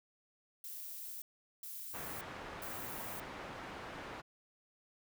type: noise bursts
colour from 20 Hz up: violet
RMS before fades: -46 dBFS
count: 3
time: 0.64-3.2 s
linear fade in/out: 2 ms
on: 580 ms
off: 410 ms
type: low-pass noise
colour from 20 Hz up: white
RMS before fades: -47 dBFS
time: 1.93-4.22 s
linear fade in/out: 20 ms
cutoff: 1500 Hz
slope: 12 dB/octave
effects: none